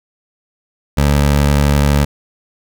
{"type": "tone", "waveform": "20% pulse", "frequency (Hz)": 71.8, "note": "D2", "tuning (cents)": -39, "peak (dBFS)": -5, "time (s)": [0.97, 2.05], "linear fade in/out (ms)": 10, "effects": []}